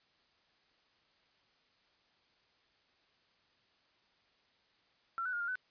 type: tone with pitch steps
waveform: sine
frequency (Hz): 1356 / 1495 / 1422 / 1400 / 1504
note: E6 / F#6 / F6 / F6 / F#6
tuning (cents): +49 / +17 / +31 / +4 / +28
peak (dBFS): -34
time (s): 5.18-5.555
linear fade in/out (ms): 0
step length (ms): 75
effects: white hiss -71 dBFS RMS until 5.7 s + resampled to 11025 Hz